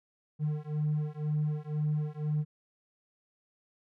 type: beating tone pair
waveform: triangle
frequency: 150 / 152 Hz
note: D3 / D#3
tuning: +37 / -40 cents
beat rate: 2 Hz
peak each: -29 dBFS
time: 0.39-2.45 s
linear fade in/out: 50 ms
effects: tanh soft clip ceiling -22 dBFS